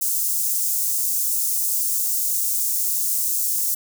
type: high-pass noise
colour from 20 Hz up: white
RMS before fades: -22 dBFS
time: 0.01-3.75 s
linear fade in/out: 10 ms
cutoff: 6500 Hz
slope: 24 dB/octave
effects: none